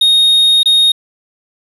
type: tone with dropouts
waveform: triangle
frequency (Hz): 3720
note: A#7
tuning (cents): -4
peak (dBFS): -5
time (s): 0.01-0.92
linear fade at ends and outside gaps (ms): 5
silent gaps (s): 0.632-0.657
effects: resampled to 32000 Hz + 7-bit